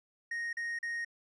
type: tone bursts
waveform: triangle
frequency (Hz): 1864.7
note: A#6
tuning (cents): 0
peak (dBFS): -32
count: 3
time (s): 0.31-1.048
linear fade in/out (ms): 5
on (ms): 220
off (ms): 39
effects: resampled to 22050 Hz